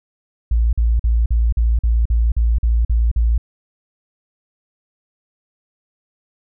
sine tone bursts, 57.1 Hz, A#1, 35 cents flat, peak -12 dBFS, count 11, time 0.51-3.38 s, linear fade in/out 5 ms, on 220 ms, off 45 ms, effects none

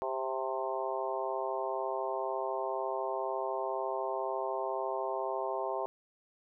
harmonic tone with a mistuned harmonic, 132 Hz, C3, 16 cents sharp, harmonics 3 / 4 / 5 / 6 / 7 / 8, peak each -38 / -39 / -37 / -41 / -39 / -41 dBFS, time 0.02-5.86 s, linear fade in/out 0 ms, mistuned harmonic 7, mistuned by -34 cents, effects none

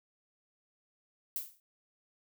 violet noise with exponential decay, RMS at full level -33 dBFS, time 1.36-1.6 s, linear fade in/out 1 ms, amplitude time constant 51 ms, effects none

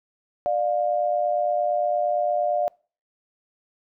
sine tone pair together, 597.3 / 706 Hz, D5 / F5, +29 / +19 cents, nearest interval minor third, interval 290 cents, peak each -23 dBFS, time 0.46-2.68 s, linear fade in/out 0 ms, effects noise-tail reverb RT60 0.4 s tail -26 dB re dry

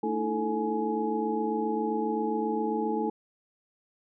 sine tone cluster, 223.4 / 299.2 / 326.7 / 438.3 / 840 Hz, A3 / D4 / E4 / A4 / G#5, +27 / +32 / -15 / -7 / +19 cents, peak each -32 / -36 / -33 / -31 / -32 dBFS, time 0.03-3.1 s, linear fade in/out 5 ms, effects none

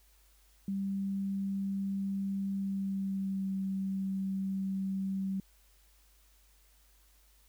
sine tone with pitch glide, 196 to 192.74 Hz, G3 to G3, 0 to -29 cents, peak -31 dBFS, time 0.68-5.4 s, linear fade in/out 2 ms, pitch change -29 cents, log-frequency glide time 2.54-3.53 s, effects added 50 Hz sine -63 dBFS peak until 7.48 s + white hiss -67 dBFS RMS until 7.48 s

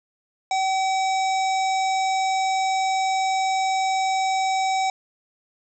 harmonic tone with a mistuned harmonic, 764 Hz, G5, 45 cents flat, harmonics 1 / 3 / 5 / 7 / 9 / 10, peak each -20 / -30 / -34 / -37 / -39 / -40 dBFS, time 0.51-4.9 s, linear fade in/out 2 ms, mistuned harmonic 9, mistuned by -49 cents, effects none

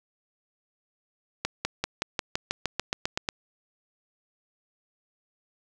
accelerating click train, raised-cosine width 0.2 ms, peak -9 dBFS, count 13, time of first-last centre 1.45-3.289 s, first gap 200 ms, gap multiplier 0.95, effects none

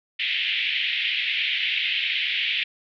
white band-pass noise, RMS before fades -25 dBFS, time 0.19-2.64 s, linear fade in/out 10 ms, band 2000 to 3400 Hz, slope 48 dB/octave, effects none

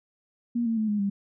sine tone with pitch steps, 237 / 227 / 217.3 / 208.1 / 199.29 Hz, A#3 / A#3 / A3 / G#3 / G3, +29 / -46 / -21 / +4 / +29 cents, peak -23 dBFS, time 0.55-1.1 s, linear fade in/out 10 ms, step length 110 ms, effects none

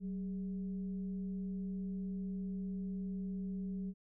sine tone with frequency modulation, 189.4 Hz, F#3, 41 cents sharp, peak -37 dBFS, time 0-3.94 s, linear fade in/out 50 ms, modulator 221 Hz, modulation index 0.3, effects none

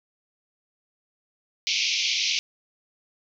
pink band-pass noise, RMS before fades -25 dBFS, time 1.67-2.39 s, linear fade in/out 0 ms, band 2200 to 6200 Hz, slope 96 dB/octave, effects none

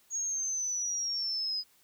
sine linear sweep, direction down, 6645 to 4978 Hz, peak -30 dBFS, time 0.1-1.64 s, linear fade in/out 50 ms, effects white hiss -65 dBFS RMS until 1.83 s

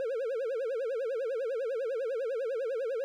triangle tone with vibrato, 493.9 Hz, B4, in tune, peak -28 dBFS, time 0-3.04 s, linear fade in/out 0 ms, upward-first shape sine, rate 10 Hz, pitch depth 210 cents each way, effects none

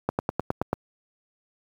slowing click train, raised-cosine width 1 ms, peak -9 dBFS, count 7, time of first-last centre 0.09-0.73 s, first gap 99 ms, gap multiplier 1.03, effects high-pass 80 Hz 12 dB/octave + 8-bit

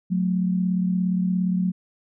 sine tone pair together, 182.1 / 219.3 Hz, F#3 / A3, -27 / -6 cents, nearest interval minor third, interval 321 cents, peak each -20 / -28 dBFS, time 0.1-1.72 s, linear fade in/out 20 ms, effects none

